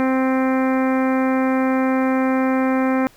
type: harmonic tone with a mistuned harmonic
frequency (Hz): 261.6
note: C4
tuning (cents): 0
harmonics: 1 / 2 / 3 / 4 / 5 / 6 / 7 / 8 / 9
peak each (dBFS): -17 / -23 / -27 / -29 / -31 / -33 / -34 / -35 / -36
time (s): 0-3.07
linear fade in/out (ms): 0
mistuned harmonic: 9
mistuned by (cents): +16
effects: pink hiss -51 dBFS RMS until 3.16 s